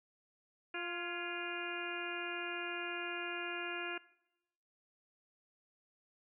harmonic tone with a mistuned harmonic, 349.2 Hz, F4, in tune, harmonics 1 / 2 / 3 / 4 / 5 / 6 / 7 / 8, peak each -44 / -48 / -50 / -45 / -45 / -52 / -44 / -47 dBFS, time 0.74-3.98 s, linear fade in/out 5 ms, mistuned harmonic 5, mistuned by -59 cents, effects noise-tail reverb RT60 0.9 s tail -21 dB re dry

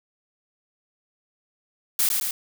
blue noise with echo, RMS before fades -21 dBFS, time 1.99-2.09 s, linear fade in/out 2 ms, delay 110 ms, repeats 2, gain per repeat -3 dB, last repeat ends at 2.31 s, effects none

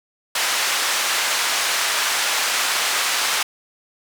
pink band-pass noise, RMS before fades -21 dBFS, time 0.35-3.43 s, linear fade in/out 5 ms, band 1100 to 9400 Hz, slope 12 dB/octave, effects none

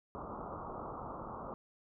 white low-pass noise, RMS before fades -44 dBFS, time 0.15-1.54 s, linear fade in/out 0 ms, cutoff 1300 Hz, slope 96 dB/octave, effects none

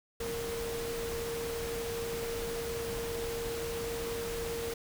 sine tone in noise, 463.9 Hz, A#4, 8 cents flat, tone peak -35 dBFS, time 0.2-4.74 s, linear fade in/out 5 ms, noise pink, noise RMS -40 dBFS, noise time 0.2-4.74 s, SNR +2 dB, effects none

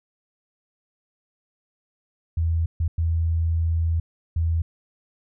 sine tone bursts at uneven times, 82.41 Hz, E2, in tune, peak -19 dBFS, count 4, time 2.37-2.66 / 2.8-2.88 / 2.98-4 / 4.36-4.62 s, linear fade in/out 5 ms, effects none

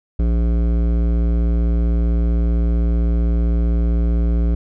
triangle tone with hard clipping, 57.8 Hz, A#1, 14 cents flat, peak -16 dBFS, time 0.19-4.55 s, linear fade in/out 5 ms, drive 18 dB, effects none

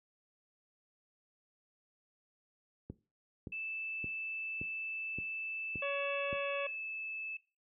click train, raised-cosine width 3 ms, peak -29 dBFS, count 7, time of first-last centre 2.9-6.329 s, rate 1.75 Hz
sine tone with pitch glide, 2636 to 2619 Hz, E7 to E7, -1 to -12 cents, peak -38 dBFS, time 3.52-7.37 s, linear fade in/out 5 ms, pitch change -11 cents, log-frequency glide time 6.16-6.59 s
harmonic tone, 563 Hz, C#5, 27 cents sharp, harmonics 1 / 2 / 3 / 4 / 5 / 6, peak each -36 / -42 / -46 / -48 / -50 / -52 dBFS, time 5.82-6.67 s, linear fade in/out 5 ms
effects noise-tail reverb RT60 0.3 s tail -17 dB re dry + high-pass 60 Hz 12 dB/octave

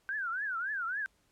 sine tone with vibrato, 1521 Hz, F#6, 47 cents sharp, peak -32 dBFS, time 0.09-1.06 s, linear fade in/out 0 ms, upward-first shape triangle, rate 3.6 Hz, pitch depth 260 cents each way, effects pink hiss -71 dBFS RMS until 1.31 s + low-pass 12000 Hz 12 dB/octave

